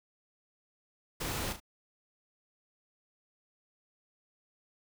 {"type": "noise with echo", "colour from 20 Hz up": "pink", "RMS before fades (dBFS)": -36, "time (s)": [1.2, 1.53], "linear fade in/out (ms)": 10, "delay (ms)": 36, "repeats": 2, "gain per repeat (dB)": -8, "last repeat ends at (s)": 1.602, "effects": []}